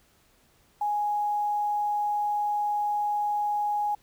sine tone with quantisation, 830.6 Hz, G#5, in tune, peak -24 dBFS, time 0.81-3.95 s, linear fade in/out 5 ms, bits 9, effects pink hiss -63 dBFS RMS until 4.02 s

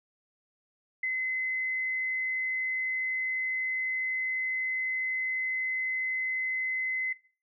sine tone, 2043 Hz, C7, 42 cents flat, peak -27 dBFS, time 1.03-7.13 s, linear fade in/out 5 ms, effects noise-tail reverb RT60 0.4 s tail -20 dB re dry

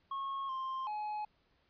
triangle tone with pitch steps, 1091 / 1053 / 845 Hz, C#6 / C6 / G#5, -28 / +11 / +30 cents, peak -34 dBFS, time 0.11-1.25 s, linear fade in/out 5 ms, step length 380 ms, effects pink hiss -73 dBFS RMS until 1.69 s + resampled to 11025 Hz

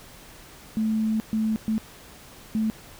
sine tone bursts at uneven times, 219.1 Hz, A3, 7 cents flat, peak -21 dBFS, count 4, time 0.77-1.2 / 1.33-1.56 / 1.68-1.78 / 2.55-2.7 s, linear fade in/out 0 ms, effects pink hiss -47 dBFS RMS until 2.99 s

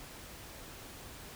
silence, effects pink hiss -49 dBFS RMS until 1.35 s

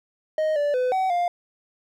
triangle tone with pitch steps, 623 / 582 / 504 / 756 / 702 Hz, D#5 / D5 / B4 / F#5 / F5, +2 / -16 / +35 / +37 / +9 cents, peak -18 dBFS, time 0.38-1.28 s, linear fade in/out 2 ms, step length 180 ms, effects none

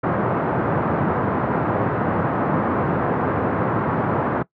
pink band-pass noise, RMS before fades -21 dBFS, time 0.03-4.43 s, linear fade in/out 10 ms, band 110 to 1400 Hz, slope 24 dB/octave, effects noise-tail reverb RT60 0.1 s tail -20 dB re dry

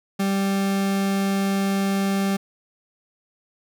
40% pulse tone, 196 Hz, G3, in tune, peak -19 dBFS, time 0.19-2.37 s, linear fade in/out 10 ms, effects none

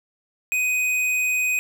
triangle tone with hard clipping, 2500 Hz, D#7, 8 cents sharp, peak -21 dBFS, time 0.52-1.59 s, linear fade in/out 0 ms, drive 15 dB, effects none

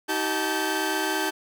sawtooth tone cluster, 315.8 / 384.7 / 873 / 1554 Hz, D#4 / G4 / A5 / G6, +26 / -33 / -14 / -16 cents, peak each -26 dBFS, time 0.08-1.31 s, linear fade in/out 20 ms, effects none

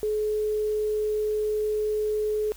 sine tone, 425.8 Hz, G#4, 43 cents sharp, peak -23 dBFS, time 0.03-2.52 s, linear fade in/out 0 ms, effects added 50 Hz sine -46 dBFS peak until 2.56 s + white hiss -50 dBFS RMS until 2.56 s

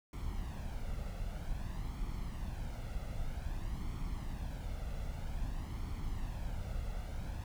brown noise with flanger, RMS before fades -39 dBFS, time 0.13-7.44 s, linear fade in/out 2 ms, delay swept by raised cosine 0.91 to 1.48 ms, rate 0.52 Hz, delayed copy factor +0.55, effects none

